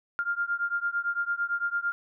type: beating tone pair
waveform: sine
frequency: 1396.9 / 1405.8 Hz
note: F6 / F6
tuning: 0 / +11 cents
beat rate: 8.9 Hz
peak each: -29 / -30 dBFS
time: 0.19-1.92 s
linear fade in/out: 0 ms
effects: none